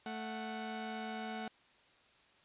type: tone pair together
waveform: sawtooth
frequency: 220 / 738.3 Hz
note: A3 / F#5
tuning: 0 / -4 cents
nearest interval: octave + major sixth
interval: 2096 cents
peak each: -38 / -39 dBFS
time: 0.06-1.48 s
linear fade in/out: 2 ms
effects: white hiss -66 dBFS RMS until 2.44 s + resampled to 8000 Hz